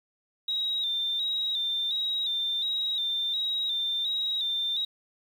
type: tone with vibrato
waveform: sine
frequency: 3700 Hz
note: A#7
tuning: 14 cents flat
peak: -26 dBFS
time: 0.48-4.85 s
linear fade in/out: 5 ms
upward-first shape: square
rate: 1.4 Hz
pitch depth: 55 cents each way
effects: 9-bit